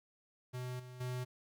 square tone with level steps, 125.7 Hz, B2, 31 cents sharp, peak -40 / -49 / -38 dBFS, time 0.53-1.25 s, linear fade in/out 20 ms, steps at 0.79 / 1 s, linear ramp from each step 10 ms, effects 12-bit

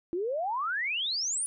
sine exponential sweep, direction up, 329.6 to 9956 Hz, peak -28 dBFS, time 0.13-1.46 s, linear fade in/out 0 ms, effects none

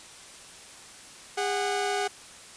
sawtooth tone pair together, 406.1 / 740 Hz, G#4 / F#5, -39 / 0 cents, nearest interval minor seventh, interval 1039 cents, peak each -25 dBFS, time 1.37-2.08 s, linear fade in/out 10 ms, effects white hiss -47 dBFS RMS until 2.56 s + resampled to 22050 Hz

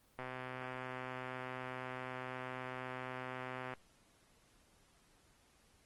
click train, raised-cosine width 0.5 ms, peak -28 dBFS, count 455, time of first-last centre 0.19-3.737 s, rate 128 Hz, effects pink hiss -69 dBFS RMS until 5.85 s + Opus 24 kbps

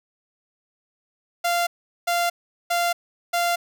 sawtooth tone bursts, 693 Hz, F5, 14 cents flat, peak -16 dBFS, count 4, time 1.44-3.56 s, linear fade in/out 10 ms, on 230 ms, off 400 ms, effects none

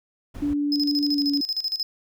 brown noise, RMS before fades -36 dBFS, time 0.34-0.54 s, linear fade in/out 10 ms
sine tone with pitch glide, 290 to 284.7 Hz, D4 to C#4, -22 to +46 cents, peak -21 dBFS, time 0.42-1.41 s, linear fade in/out 5 ms, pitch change -32 cents, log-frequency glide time 1.12-1.24 s
triangle tone with tremolo, 5100 Hz, D#8, 42 cents sharp, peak -21 dBFS, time 0.72-1.83 s, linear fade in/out 2 ms, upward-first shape square, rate 13 Hz, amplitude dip 80%
effects none

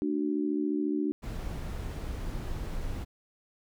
harmonic tone, 74.3 Hz, D2, 21 cents sharp, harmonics 3 / 4 / 5, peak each -35 / -28 / -34 dBFS, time 0.02-1.12 s, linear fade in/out 0 ms
brown noise, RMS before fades -35 dBFS, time 1.22-3.05 s, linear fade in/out 20 ms
effects none

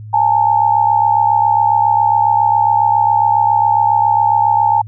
sine tone pair together, 832.7 / 900 Hz, G#5 / A5, +4 / +39 cents, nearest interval minor second, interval 135 cents, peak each -12 dBFS, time 0.13-4.82 s, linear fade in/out 10 ms, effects added 107 Hz sine -28 dBFS peak until 4.87 s

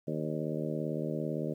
harmonic tone with a mistuned harmonic, 77.78 Hz, D#2, in tune, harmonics 2 / 3 / 4 / 5 / 6 / 7 / 8, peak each -36 / -38 / -39 / -40 / -41 / -41 / -42 dBFS, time 0.07-1.54 s, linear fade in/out 10 ms, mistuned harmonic 8, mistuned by -35 cents, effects 11-bit

